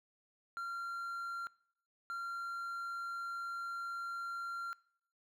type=tone bursts at uneven times; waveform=triangle; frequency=1379 Hz; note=F6; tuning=22 cents flat; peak=-36 dBFS; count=2; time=0.57-1.47 / 2.1-4.73 s; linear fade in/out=0 ms; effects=noise-tail reverb RT60 0.6 s tail -22 dB re dry